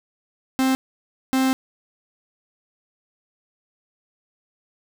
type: tone pair in turn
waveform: 45% pulse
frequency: 262.8 / 262.8 Hz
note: C4 / C4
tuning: +8 / +8 cents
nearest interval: unison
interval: 0 cents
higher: neither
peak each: -17 dBFS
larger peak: neither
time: 0.59-0.75 / 1.33-1.53 s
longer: second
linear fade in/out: 0 ms
effects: none